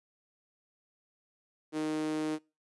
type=tone with high-pass filter; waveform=sawtooth; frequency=154.8 Hz; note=D#3; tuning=9 cents flat; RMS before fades=-33 dBFS; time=1.72-2.39 s; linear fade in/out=50 ms; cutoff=340 Hz; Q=4.7; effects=noise-tail reverb RT60 0.3 s tail -25 dB re dry + resampled to 24000 Hz